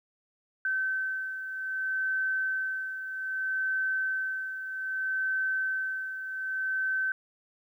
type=beating tone pair; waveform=sine; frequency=1537 / 1537.63 Hz; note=G6 / G6; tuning=-35 / -34 cents; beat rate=0.63 Hz; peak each=-29 / -36 dBFS; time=0.65-7.12 s; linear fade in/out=2 ms; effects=11-bit

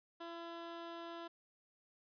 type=tone; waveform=15% pulse; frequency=337.2 Hz; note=E4; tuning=39 cents sharp; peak=-39 dBFS; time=0.2-1.28 s; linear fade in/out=10 ms; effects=resampled to 11025 Hz

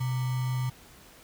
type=tone with sample-and-hold; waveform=sine; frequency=126.8 Hz; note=B2; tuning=46 cents sharp; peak=-26 dBFS; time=0-0.7 s; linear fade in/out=10 ms; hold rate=1050 Hz; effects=pink hiss -53 dBFS RMS until 1.23 s

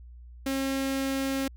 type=tone with notch filter; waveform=sawtooth; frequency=269.9 Hz; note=C#4; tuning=46 cents flat; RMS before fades=-29 dBFS; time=0.46-1.48 s; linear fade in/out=5 ms; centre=940 Hz; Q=1.9; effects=added 60 Hz sine -44 dBFS peak until 1.56 s

